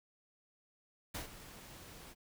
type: noise with ADSR envelope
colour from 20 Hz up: pink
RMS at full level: -40 dBFS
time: 1.14-2.15 s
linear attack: 10 ms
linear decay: 120 ms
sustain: -13 dB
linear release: 41 ms
effects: none